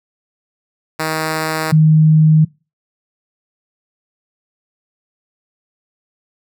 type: tone pair in turn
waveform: 5% pulse / sine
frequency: 158 / 156.1 Hz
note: D#3 / D#3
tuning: +27 / +6 cents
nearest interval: unison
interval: 21 cents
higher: first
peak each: -6 dBFS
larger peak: neither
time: 0.99-1.72 / 1.72-2.45 s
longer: neither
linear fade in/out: 10 ms
effects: noise-tail reverb RT60 0.3 s tail -24 dB re dry